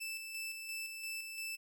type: tone with tremolo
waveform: sawtooth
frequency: 2641 Hz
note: E7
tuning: 3 cents sharp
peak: -36 dBFS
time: 0-1.57 s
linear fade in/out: 20 ms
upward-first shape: square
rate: 2.9 Hz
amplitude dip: 40%
effects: none